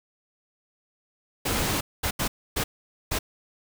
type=noise bursts at uneven times; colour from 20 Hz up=pink; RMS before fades=-26 dBFS; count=5; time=1.45-1.81 / 2.03-2.11 / 2.19-2.28 / 2.56-2.64 / 3.11-3.19 s; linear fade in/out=10 ms; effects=none